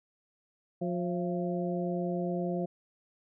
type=harmonic tone with a mistuned harmonic; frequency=177.9 Hz; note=F3; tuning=32 cents sharp; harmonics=1 / 2 / 3 / 4; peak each=-32 / -35 / -37 / -38 dBFS; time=0.81-2.66 s; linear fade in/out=10 ms; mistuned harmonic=4; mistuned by=-74 cents; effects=none